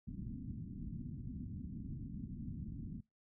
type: low-pass noise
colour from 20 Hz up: white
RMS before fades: -45 dBFS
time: 0.07-3.01 s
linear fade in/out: 10 ms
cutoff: 260 Hz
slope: 48 dB/octave
effects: noise-tail reverb RT60 0.2 s tail -24 dB re dry